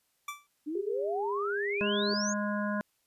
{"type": "tone with exponential decay", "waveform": "25% pulse", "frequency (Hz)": 1165, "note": "D6", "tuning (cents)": -14, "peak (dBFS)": -29, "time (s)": [0.28, 0.47], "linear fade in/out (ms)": 5, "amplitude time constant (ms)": 41}
{"type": "exponential sweep", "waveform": "sine", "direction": "up", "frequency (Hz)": [288.3, 6870], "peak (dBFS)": -32, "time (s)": [0.66, 2.34], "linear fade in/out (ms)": 20}
{"type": "tone", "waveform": "sine", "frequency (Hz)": 405.2, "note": "G#4", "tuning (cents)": -43, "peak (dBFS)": -31, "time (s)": [0.75, 2.14], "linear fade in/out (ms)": 5}
{"type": "harmonic tone", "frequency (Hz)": 206.7, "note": "G#3", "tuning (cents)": -8, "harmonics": [1, 3, 5, 7, 8], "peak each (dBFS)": [-31, -36, -38, -39, -40], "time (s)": [1.81, 2.81], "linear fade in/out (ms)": 0}
{"effects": ["white hiss -74 dBFS RMS until 3.06 s", "resampled to 32000 Hz"]}